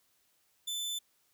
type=tone; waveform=sawtooth; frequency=3520 Hz; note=A7; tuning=in tune; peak=-31 dBFS; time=0.67-0.99 s; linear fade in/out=10 ms; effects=white hiss -72 dBFS RMS until 1.33 s